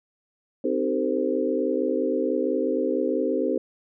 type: tone cluster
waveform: sine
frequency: 260.4 / 309.7 / 388.5 / 452.9 / 519 Hz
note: C4 / D#4 / G4 / A#4 / C5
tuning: -8 / -8 / -16 / -50 / -14 cents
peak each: -28 dBFS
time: 0.64-3.58 s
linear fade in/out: 5 ms
effects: none